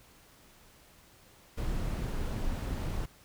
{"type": "noise", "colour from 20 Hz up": "brown", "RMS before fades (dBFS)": -33, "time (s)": [1.57, 3.06], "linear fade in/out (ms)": 10, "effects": ["pink hiss -59 dBFS RMS until 3.24 s"]}